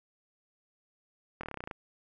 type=slowing click train; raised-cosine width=0.5 ms; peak=-23 dBFS; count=11; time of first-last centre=1.41-1.712 s; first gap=24 ms; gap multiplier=1.05; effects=none